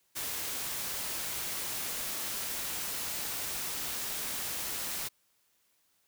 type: noise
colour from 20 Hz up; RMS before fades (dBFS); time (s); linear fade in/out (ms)
white; -36; 0.15-5.09; 20
effects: white hiss -72 dBFS RMS until 6.07 s